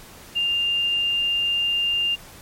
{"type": "tone", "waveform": "sine", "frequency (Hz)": 2800, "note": "F7", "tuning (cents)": 4, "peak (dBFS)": -19, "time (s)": [0.35, 2.16], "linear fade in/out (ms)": 20, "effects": ["pink hiss -44 dBFS RMS until 2.41 s", "MP3 64 kbps"]}